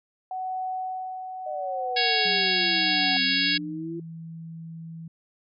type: tone with tremolo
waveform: sine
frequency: 747 Hz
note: F#5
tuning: 16 cents sharp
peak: -27 dBFS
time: 0.31-3.17 s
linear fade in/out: 2 ms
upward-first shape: sine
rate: 0.75 Hz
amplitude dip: 50%
type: exponential two-way sweep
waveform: sine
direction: down then up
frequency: 622.3 to 261.6 to 341.5 Hz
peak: -31 dBFS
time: 1.46-4 s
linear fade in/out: 5 ms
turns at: 3.23 s
type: harmonic tone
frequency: 554.4 Hz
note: C#5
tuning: in tune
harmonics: 3 / 4 / 5 / 6 / 7 / 8 / 9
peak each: -29 / -29 / -29 / -29 / -29 / -29 / -29 dBFS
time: 1.96-3.58 s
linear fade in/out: 10 ms
type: tone with pitch glide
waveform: sine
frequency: 185 to 163.87 Hz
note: F#3 to E3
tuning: 0 to -10 cents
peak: -36 dBFS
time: 2.25-5.08 s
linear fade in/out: 5 ms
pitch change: -210 cents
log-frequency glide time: 3.32-3.78 s
effects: none